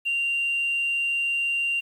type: tone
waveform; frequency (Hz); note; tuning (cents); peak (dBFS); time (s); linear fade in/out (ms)
sine; 2773; F7; -13; -21; 0.05-1.81; 20
effects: tanh soft clip ceiling -19 dBFS + 9-bit